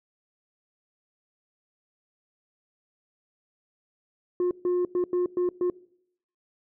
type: tone bursts at uneven times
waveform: sine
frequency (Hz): 357.4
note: F4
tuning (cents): +40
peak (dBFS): -19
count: 6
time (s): 4.4-4.51 / 4.65-4.85 / 4.95-5.04 / 5.13-5.26 / 5.37-5.49 / 5.61-5.7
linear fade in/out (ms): 2
effects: noise-tail reverb RT60 0.7 s tail -23 dB re dry + tanh soft clip ceiling -21 dBFS